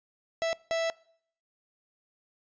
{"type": "tone bursts at uneven times", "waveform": "45% pulse", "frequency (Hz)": 659.3, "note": "E5", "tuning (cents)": 0, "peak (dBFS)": -26, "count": 2, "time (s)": [[0.42, 0.53], [0.71, 0.9]], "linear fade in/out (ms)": 0, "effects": ["noise-tail reverb RT60 0.6 s tail -23 dB re dry", "resampled to 16000 Hz"]}